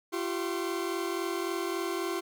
40% pulse tone cluster, 341 / 384.7 / 1066 Hz, F4 / G4 / C6, -41 / -33 / +32 cents, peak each -32 / -34 / -38 dBFS, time 0.12-2.21 s, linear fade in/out 20 ms, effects none

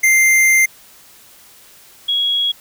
square / sine tone pair in turn, 2093 / 3322 Hz, C7 / G#7, 0 / 0 cents, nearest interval minor sixth, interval 800 cents, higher second, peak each -10 / -14 dBFS, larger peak first, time 0.03-0.66 / 2.08-2.52 s, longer first, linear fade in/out 10 ms, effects white hiss -45 dBFS RMS until 2.6 s

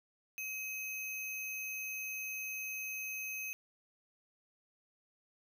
sine tone with sample-and-hold, 2550 Hz, D#7, 42 cents sharp, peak -38 dBFS, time 0.38-3.53 s, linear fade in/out 0 ms, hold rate 8820 Hz, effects none

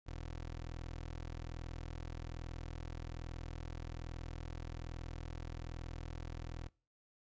20% pulse tone, 41.2 Hz, E1, in tune, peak -38 dBFS, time 0.06-6.69 s, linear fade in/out 20 ms, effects noise-tail reverb RT60 0.4 s tail -25 dB re dry + resampled to 16000 Hz

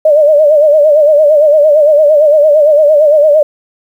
sine tone with vibrato, 601 Hz, D5, 40 cents sharp, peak -3 dBFS, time 0.05-3.43 s, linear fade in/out 5 ms, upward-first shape sine, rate 8.8 Hz, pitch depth 85 cents each way, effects 7-bit

